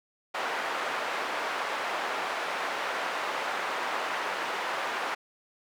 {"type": "band-pass noise", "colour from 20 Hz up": "white", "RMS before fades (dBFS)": -32, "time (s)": [0.34, 5.15], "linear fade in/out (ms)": 10, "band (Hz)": [540, 1500], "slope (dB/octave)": 12, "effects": []}